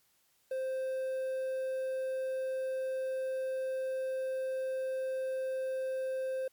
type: tone with quantisation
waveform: triangle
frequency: 523.3 Hz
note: C5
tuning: in tune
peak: -30 dBFS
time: 0.51-6.48 s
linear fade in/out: 5 ms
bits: 10
effects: white hiss -71 dBFS RMS until 6.52 s + MP3 96 kbps